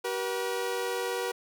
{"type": "tone pair together", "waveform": "sawtooth", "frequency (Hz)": [381.6, 480.8], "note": ["G4", "B4"], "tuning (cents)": [-47, -46], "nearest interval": "major third", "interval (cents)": 401, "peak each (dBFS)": [-30, -27], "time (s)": [0.04, 1.32], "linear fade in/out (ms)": 10, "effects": []}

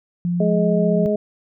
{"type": "tone", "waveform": "sine", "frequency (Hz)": 174.61, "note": "F3", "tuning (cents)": 0, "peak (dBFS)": -18, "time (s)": [0.25, 1.06], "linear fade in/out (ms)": 0}
{"type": "harmonic tone", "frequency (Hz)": 209.6, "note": "G#3", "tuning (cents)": 16, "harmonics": [1, 2, 3], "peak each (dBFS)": [-21, -21, -21], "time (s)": [0.4, 1.16], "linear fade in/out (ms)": 5}
{"effects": []}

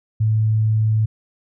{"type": "tone", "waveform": "sine", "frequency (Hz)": 109.2, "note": "A2", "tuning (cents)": -13, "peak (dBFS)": -14, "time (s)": [0.2, 1.06], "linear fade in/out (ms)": 10, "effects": []}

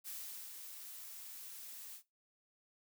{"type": "noise with ADSR envelope", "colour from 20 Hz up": "blue", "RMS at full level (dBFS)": -45, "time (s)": [0.04, 2.03], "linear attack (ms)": 38, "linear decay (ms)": 410, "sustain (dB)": -5, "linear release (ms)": 90, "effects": ["noise-tail reverb RT60 0.2 s tail -17 dB re dry"]}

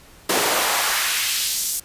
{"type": "noise with high-pass filter sweep", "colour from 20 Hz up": "pink", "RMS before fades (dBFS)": -21, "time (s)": [0.29, 1.8], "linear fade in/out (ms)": 5, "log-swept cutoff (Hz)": [310, 7800], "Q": 1.1, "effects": ["pink hiss -48 dBFS RMS until 1.84 s", "resampled to 32000 Hz"]}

